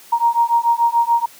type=beating tone pair; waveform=sine; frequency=932.3 / 939.2 Hz; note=A#5 / A#5; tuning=0 / +13 cents; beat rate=6.9 Hz; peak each=-16 dBFS; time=0.12-1.26 s; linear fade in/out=10 ms; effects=white hiss -44 dBFS RMS until 1.39 s + high-pass 150 Hz 12 dB/octave